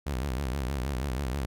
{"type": "tone with vibrato", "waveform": "sawtooth", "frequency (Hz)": 66.3, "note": "C2", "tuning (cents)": 23, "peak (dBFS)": -25, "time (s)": [0.06, 1.46], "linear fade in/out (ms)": 10, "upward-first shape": "sine", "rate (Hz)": 6.3, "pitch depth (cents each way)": 170, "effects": []}